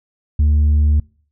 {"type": "tone with tanh clipping", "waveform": "sine", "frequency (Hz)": 75, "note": "D2", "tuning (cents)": 37, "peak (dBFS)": -11, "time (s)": [0.39, 1], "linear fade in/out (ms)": 5, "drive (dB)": 3, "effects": ["noise-tail reverb RT60 0.5 s tail -25 dB re dry"]}